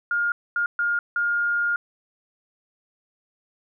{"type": "tone bursts at uneven times", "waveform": "sine", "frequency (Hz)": 1416, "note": "F6", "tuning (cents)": 23, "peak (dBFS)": -20, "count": 4, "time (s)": [[0.11, 0.32], [0.56, 0.66], [0.79, 0.99], [1.16, 1.76]], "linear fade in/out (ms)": 2, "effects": []}